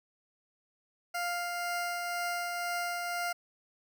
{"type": "tone with tremolo", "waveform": "20% pulse", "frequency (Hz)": 700, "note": "F5", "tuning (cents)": 4, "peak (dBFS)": -26, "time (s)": [1.14, 3.33], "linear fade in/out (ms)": 10, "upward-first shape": "triangle", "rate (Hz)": 2, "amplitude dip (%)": 30, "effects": []}